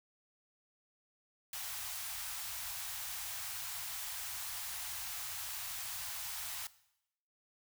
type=band-stop noise; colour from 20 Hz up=white; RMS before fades=-42 dBFS; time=1.53-6.67 s; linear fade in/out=2 ms; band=120 to 680 Hz; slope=48 dB/octave; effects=noise-tail reverb RT60 0.8 s tail -18 dB re dry